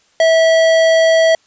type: tone with tanh clipping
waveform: sine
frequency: 651 Hz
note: E5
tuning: 22 cents flat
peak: -10 dBFS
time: 0.2-1.35 s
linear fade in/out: 2 ms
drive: 18 dB
effects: white hiss -55 dBFS RMS until 1.46 s + resampled to 16000 Hz